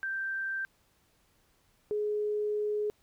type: tone pair in turn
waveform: sine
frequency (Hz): 1568 / 419.8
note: G6 / G#4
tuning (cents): 0 / +19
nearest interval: octave + major seventh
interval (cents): 2281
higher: first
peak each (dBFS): -31 / -28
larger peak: second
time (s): 0.03-0.65 / 1.91-2.9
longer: second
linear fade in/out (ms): 0
effects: pink hiss -69 dBFS RMS until 3.02 s